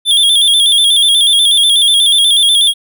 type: tone with vibrato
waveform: square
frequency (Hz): 3408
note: G#7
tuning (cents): +44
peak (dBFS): -7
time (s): 0.05-2.74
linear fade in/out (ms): 50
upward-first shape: square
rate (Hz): 8.2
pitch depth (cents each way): 63
effects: none